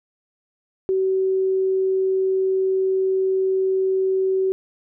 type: tone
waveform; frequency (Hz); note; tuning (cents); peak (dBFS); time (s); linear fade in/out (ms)
sine; 380; F#4; +46; -17; 0.89-4.52; 0
effects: none